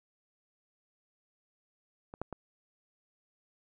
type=clicks; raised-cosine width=1 ms; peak=-30 / -21 / -25 dBFS; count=3; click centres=2.139 / 2.216 / 2.327 s; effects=none